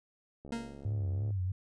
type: click train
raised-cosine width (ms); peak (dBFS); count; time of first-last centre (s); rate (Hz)
2; -35; 61; 0.45-1.306; 70.1
type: tone with exponential decay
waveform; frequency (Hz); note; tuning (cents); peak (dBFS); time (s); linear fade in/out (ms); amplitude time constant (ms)
40% pulse; 231.8; A#3; -10; -31; 0.52-0.92; 5; 85
type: tone with vibrato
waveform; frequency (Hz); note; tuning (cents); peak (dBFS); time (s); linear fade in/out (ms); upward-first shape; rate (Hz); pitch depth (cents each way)
sine; 98.2; G2; +4; -30; 0.85-1.52; 5; sine; 3; 130
effects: resampled to 22050 Hz